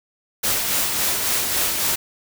white noise with tremolo, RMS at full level -20 dBFS, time 0.43-1.96 s, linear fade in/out 10 ms, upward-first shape sine, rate 3.6 Hz, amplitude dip 35%, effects none

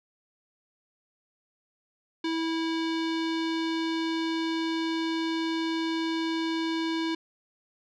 square tone with low-pass filter, 326.2 Hz, E4, 18 cents flat, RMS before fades -29 dBFS, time 2.24-7.15 s, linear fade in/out 5 ms, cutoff 4000 Hz, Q 2.2, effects none

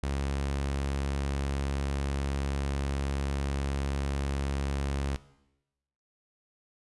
sawtooth tone, 69.3 Hz, C#2, in tune, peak -25 dBFS, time 0.03-5.16 s, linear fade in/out 0 ms, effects noise-tail reverb RT60 0.9 s tail -17 dB re dry + resampled to 24000 Hz

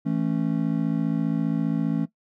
triangle chord, A major, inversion second, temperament just, 165 / 220 / 275 Hz, E3 / A3 / C#4, +2 / 0 / -14 cents, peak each -24 dBFS, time 0.05-2.06 s, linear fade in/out 20 ms, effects noise-tail reverb RT60 0.1 s tail -17 dB re dry

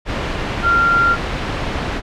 sine tone in noise, 1384 Hz, F6, 16 cents flat, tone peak -11 dBFS, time 0.62-1.17 s, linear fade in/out 50 ms, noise pink, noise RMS -21 dBFS, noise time 0.05-2.02 s, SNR +7 dB, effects low-pass 3000 Hz 12 dB/octave

